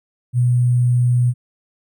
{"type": "tone with sample-and-hold", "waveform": "sine", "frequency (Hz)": 122.7, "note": "B2", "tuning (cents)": -11, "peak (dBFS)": -12, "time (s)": [0.33, 1.34], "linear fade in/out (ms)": 50, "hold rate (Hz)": 8820, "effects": []}